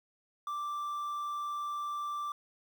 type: tone with quantisation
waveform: triangle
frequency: 1174.7 Hz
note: D6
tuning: in tune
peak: -32 dBFS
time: 0.47-2.32 s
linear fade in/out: 2 ms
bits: 10
effects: none